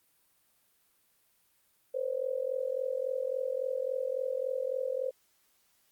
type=tone with amplitude modulation; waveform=sine; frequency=520 Hz; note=C5; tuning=11 cents flat; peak=-26 dBFS; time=1.94-5.11 s; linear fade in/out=10 ms; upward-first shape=sine; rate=43.6 Hz; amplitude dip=90%; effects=white hiss -70 dBFS RMS until 5.91 s + Opus 32 kbps